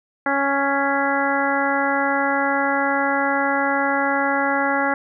harmonic tone with a mistuned harmonic, 277.6 Hz, C#4, 3 cents sharp, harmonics 1 / 2 / 3 / 4 / 5 / 6 / 7, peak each -25 / -25 / -23 / -28 / -25 / -25 / -28 dBFS, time 0.26-4.94 s, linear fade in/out 2 ms, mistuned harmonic 7, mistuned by +36 cents, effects none

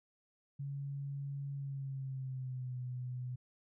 sine tone with pitch glide, 140 to 125.45 Hz, C#3 to B2, +18 to +28 cents, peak -38 dBFS, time 0.59-3.36 s, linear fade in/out 10 ms, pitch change -190 cents, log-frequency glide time 1.54-2.78 s, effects none

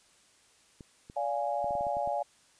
clicks, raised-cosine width 3 ms, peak -33 dBFS, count 9, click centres 0.808 / 1.099 / 1.644 / 1.708 / 1.753 / 1.809 / 1.868 / 1.969 / 2.075 s
sine chord, D diminished, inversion none, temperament equal with one note detuned, 576.9 / 698.5 / 830.6 Hz, D5 / F5 / Ab5, -31 / 0 / 0 cents, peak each -33 dBFS, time 1.16-2.23 s, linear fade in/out 10 ms
effects white hiss -63 dBFS RMS until 2.59 s + resampled to 22050 Hz

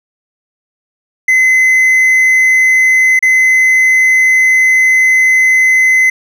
triangle tone with dropouts, 2043 Hz, C7, 42 cents flat, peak -4 dBFS, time 1.28-6.1 s, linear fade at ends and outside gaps 5 ms, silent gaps 3.192-3.225 s, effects none

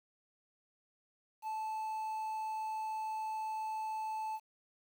triangle tone with quantisation, 873 Hz, A5, 14 cents flat, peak -34 dBFS, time 1.42-4.4 s, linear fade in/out 50 ms, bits 10, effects none

